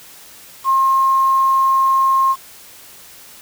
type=tone with quantisation; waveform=sine; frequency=1069 Hz; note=C6; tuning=37 cents sharp; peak=-11 dBFS; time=0.64-2.36 s; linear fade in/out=50 ms; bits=6; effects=white hiss -41 dBFS RMS until 3.41 s